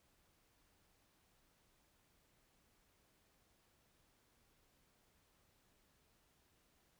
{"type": "silence", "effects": ["pink hiss -75 dBFS RMS until 6.99 s"]}